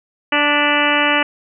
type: harmonic tone with a mistuned harmonic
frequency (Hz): 293.1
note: D4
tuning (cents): -3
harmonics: 1 / 2 / 3 / 4 / 5 / 6 / 7 / 8 / 9 / 10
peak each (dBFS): -22 / -22 / -22 / -22 / -22 / -22 / -22 / -22 / -22 / -22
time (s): 0.32-1.23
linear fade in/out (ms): 5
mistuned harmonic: 7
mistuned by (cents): -40
effects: none